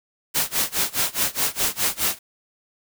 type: noise with tremolo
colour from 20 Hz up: white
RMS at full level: -20 dBFS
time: 0.34-2.19 s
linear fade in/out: 20 ms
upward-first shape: sine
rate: 4.8 Hz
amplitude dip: 95%
effects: none